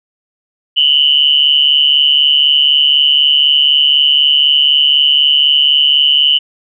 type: tone with amplitude modulation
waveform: sine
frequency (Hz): 2969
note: F#7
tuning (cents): +5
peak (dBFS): -3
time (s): 0.76-6.39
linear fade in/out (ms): 20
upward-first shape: sine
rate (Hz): 144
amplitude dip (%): 85
effects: none